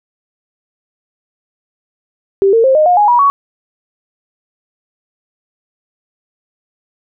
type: tone with pitch steps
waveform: sine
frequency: 392 / 455.5 / 529.3 / 615.1 / 714.8 / 830.6 / 965.2 / 1121.6 Hz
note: G4 / A#4 / C5 / D#5 / F5 / G#5 / B5 / C#6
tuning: 0 / -40 / +20 / -20 / +40 / 0 / -40 / +20 cents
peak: -6 dBFS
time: 2.42-3.3 s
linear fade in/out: 0 ms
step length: 110 ms
effects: none